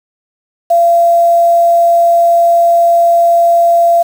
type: tone with quantisation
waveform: sine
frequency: 683 Hz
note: F5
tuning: 39 cents flat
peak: -5 dBFS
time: 0.7-4.03 s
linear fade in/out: 10 ms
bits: 5
effects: none